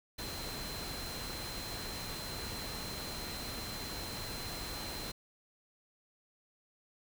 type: tone in noise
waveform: sine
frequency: 4104 Hz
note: C8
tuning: 34 cents flat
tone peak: -45 dBFS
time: 0.18-5.12 s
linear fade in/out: 10 ms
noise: pink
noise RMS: -42 dBFS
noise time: 0.18-5.12 s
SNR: -6 dB
effects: none